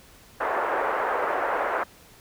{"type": "band-pass noise", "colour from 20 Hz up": "pink", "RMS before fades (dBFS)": -26, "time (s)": [0.4, 1.84], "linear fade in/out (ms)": 10, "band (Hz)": [470, 1600], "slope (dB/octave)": 24, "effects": ["pink hiss -52 dBFS RMS until 2.2 s"]}